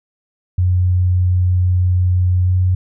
sine tone with pitch glide, 90.6 to 91.65 Hz, F#2 to F#2, -36 to -16 cents, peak -11 dBFS, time 0.58-2.75 s, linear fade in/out 5 ms, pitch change +20 cents, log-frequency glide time 2.43-2.53 s, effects none

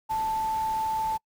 sine tone in noise, 880 Hz, A5, in tune, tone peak -25 dBFS, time 0.09-1.18 s, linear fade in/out 20 ms, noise pink, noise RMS -43 dBFS, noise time 0.09-1.18 s, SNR +15 dB, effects noise-tail reverb RT60 0.1 s tail -26 dB re dry

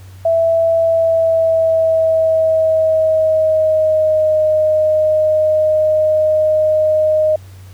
sine tone with pitch glide, 660 to 619.4 Hz, E5 to D#5, +2 to -8 cents, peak -10 dBFS, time 0.25-7.36 s, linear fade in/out 5 ms, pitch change -110 cents, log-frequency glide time 0.77-4.43 s, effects added 94 Hz sine -34 dBFS peak until 7.73 s + pink hiss -47 dBFS RMS until 7.73 s

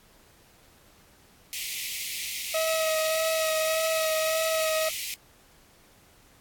pink high-pass noise, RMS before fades -34 dBFS, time 1.53-5.14 s, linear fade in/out 0 ms, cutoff 2000 Hz, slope 96 dB/octave
40% pulse tone with vibrato, 638 Hz, D#5, 43 cents sharp, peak -24 dBFS, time 2.54-4.89 s, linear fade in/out 5 ms, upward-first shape sine, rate 1.7 Hz, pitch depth 15 cents each way
effects pink hiss -58 dBFS RMS until 6.4 s + AAC 64 kbps

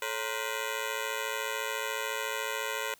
10% pulse ring-modulated tone, 493.9 Hz, B4, in tune, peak -20 dBFS, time 0.02-2.94 s, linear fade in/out 2 ms, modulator 57 Hz, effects white hiss -60 dBFS RMS until 2.99 s

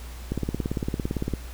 click train, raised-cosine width 3 ms, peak -13 dBFS, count 19, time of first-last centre 0.32-1.337 s, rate 17.7 Hz, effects added 60 Hz sine -36 dBFS peak until 1.53 s + pink hiss -46 dBFS RMS until 1.53 s

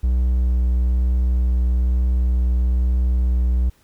triangle tone with vibrato, 61.74 Hz, B1, in tune, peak -13 dBFS, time 0.03-3.7 s, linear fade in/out 10 ms, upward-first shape triangle, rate 1.1 Hz, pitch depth 12 cents each way, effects pink hiss -58 dBFS RMS until 3.83 s

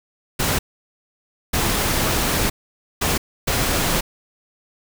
pink noise bursts at uneven times, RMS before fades -20 dBFS, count 4, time 0.39-0.59 / 1.53-2.5 / 3.01-3.18 / 3.47-4.01 s, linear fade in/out 10 ms, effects none

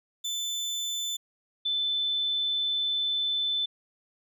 30% pulse / sine tone pair in turn, 3520 / 3520 Hz, A7 / A7, 0 / 0 cents, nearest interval unison, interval 0 cents, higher neither, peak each -27 / -25 dBFS, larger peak second, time 0.24-1.17 / 1.65-3.66 s, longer second, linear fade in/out 10 ms, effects none

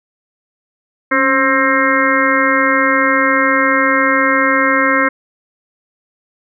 harmonic tone with a mistuned harmonic, 265.7 Hz, C4, 27 cents sharp, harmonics 1 / 2 / 4 / 5 / 6 / 7 / 8, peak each -18 / -18 / -18 / -18 / -18 / -18 / -18 dBFS, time 1.11-5.09 s, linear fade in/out 10 ms, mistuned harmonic 1, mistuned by +64 cents, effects none

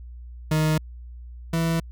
40% pulse tone pair in turn, 155.56 / 164.81 Hz, D#3 / E3, 0 / 0 cents, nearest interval minor second, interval 100 cents, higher second, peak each -18 / -20 dBFS, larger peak first, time 0.51-0.78 / 1.53-1.8 s, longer neither, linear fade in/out 5 ms, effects added 60 Hz sine -37 dBFS peak until 1.91 s

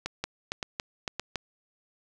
two click trains, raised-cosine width 0.2 ms, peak -14 / -13 dBFS, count 3 / 5, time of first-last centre 0.06-1.196 / 0.24-1.357 s, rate 1.76 / 3.58 Hz, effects none

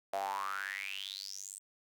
sawtooth tone with high-pass filter sweep, 97.6 Hz, G2, 7 cents flat, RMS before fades -40 dBFS, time 0.13-1.59 s, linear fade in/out 5 ms, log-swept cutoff 650 to 8700 Hz, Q 9.8, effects none

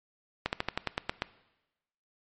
slowing click train, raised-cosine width 0.3 ms, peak -12 dBFS, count 9, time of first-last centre 0.46-1.221 s, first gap 69 ms, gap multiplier 1.09, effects noise-tail reverb RT60 1.0 s tail -18 dB re dry + MP3 32 kbps

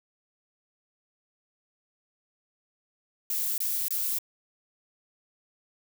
violet noise bursts, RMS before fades -29 dBFS, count 3, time 3.3-4.186 s, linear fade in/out 2 ms, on 280 ms, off 23 ms, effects none

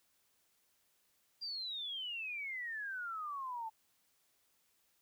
sine exponential sweep, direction down, 4818 to 870 Hz, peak -39 dBFS, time 1.41-3.7 s, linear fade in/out 20 ms, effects white hiss -75 dBFS RMS until 5.01 s

